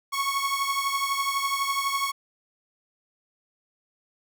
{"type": "beating tone pair", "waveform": "sawtooth", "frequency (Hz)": [1100, 1112], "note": ["C#6", "C#6"], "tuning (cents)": [-14, 5], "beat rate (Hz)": 12, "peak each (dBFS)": [-23, -25], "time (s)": [0.12, 2.12], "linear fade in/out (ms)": 20, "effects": []}